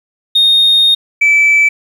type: tone pair in turn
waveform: sine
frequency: 3697 / 2312 Hz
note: A#7 / D7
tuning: -15 / -28 cents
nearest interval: minor sixth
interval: 813 cents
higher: first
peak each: -4 dBFS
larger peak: neither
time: 0.35-0.95 / 1.21-1.69 s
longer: first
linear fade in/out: 10 ms
effects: tanh soft clip ceiling -4 dBFS + 7-bit